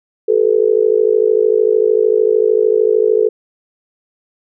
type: tone with amplitude modulation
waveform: sine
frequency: 434.4 Hz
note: A4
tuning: 22 cents flat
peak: -5 dBFS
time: 0.28-3.29 s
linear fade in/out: 10 ms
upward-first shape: sine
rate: 53.3 Hz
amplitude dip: 100%
effects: none